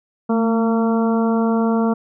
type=harmonic tone with a mistuned harmonic; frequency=228.2 Hz; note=A#3; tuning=37 cents flat; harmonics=1 / 2 / 3 / 4 / 5 / 6; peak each=-16 / -22 / -26 / -28 / -30 / -32 dBFS; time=0.29-1.94 s; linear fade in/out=10 ms; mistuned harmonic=1; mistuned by=-33 cents; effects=none